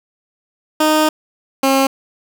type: tone pair in turn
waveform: 15% pulse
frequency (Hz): 309.1 / 269.6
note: D#4 / C#4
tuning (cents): -11 / -48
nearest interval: major second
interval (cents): 237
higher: first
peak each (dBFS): -5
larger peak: neither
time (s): 0.8-1.09 / 1.63-1.87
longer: first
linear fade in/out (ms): 5
effects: none